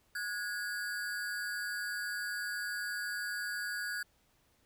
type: ring-modulated tone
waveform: square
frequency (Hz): 1554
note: G6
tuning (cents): -16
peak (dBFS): -33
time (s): 0.15-4.03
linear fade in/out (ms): 5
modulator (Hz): 100
effects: pink hiss -71 dBFS RMS until 4.65 s